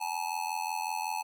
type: tone with amplitude modulation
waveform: square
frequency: 862 Hz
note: A5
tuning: 36 cents flat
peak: -28 dBFS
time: 0-1.23 s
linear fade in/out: 20 ms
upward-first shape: sine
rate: 85.4 Hz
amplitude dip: 95%
effects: none